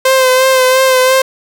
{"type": "tone with vibrato", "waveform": "sawtooth", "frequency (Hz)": 519, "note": "C5", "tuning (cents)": -14, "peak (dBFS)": -3, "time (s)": [0.05, 1.22], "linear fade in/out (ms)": 5, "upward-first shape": "sine", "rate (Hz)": 2.9, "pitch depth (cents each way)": 29, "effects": []}